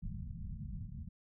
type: low-pass noise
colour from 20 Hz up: pink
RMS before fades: -43 dBFS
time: 0.02-1.09 s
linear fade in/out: 10 ms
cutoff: 220 Hz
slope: 96 dB/octave
effects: none